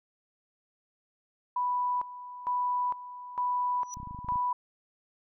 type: tone with tremolo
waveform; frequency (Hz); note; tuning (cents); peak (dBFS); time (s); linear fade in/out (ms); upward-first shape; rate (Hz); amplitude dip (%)
sine; 987.8; B5; 0; -26; 1.56-4.53; 5; square; 1.1; 80
type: tone with exponential growth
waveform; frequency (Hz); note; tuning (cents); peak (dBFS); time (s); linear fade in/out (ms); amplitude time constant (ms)
sine; 5870; F#8; -15; -33; 3.82-3.94; 0; 25
type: clicks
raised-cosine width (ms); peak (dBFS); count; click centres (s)
5; -31; 11; 3.971 / 4.001 / 4.031 / 4.073 / 4.11 / 4.147 / 4.189 / 4.246 / 4.285 / 4.322 / 4.358
effects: none